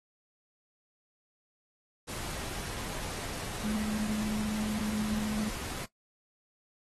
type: tone in noise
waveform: sine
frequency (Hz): 213.4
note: G#3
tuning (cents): +47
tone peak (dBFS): -30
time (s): 3.63-5.5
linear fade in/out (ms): 20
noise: pink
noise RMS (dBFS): -39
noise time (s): 2.07-5.86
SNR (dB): +6
effects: noise-tail reverb RT60 0.1 s tail -17 dB re dry + AAC 32 kbps